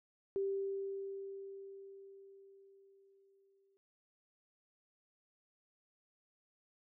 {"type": "tone with exponential decay", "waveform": "sine", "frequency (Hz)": 392, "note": "G4", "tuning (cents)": 0, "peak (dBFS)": -32, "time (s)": [0.36, 3.77], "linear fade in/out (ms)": 0, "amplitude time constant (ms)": 740, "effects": []}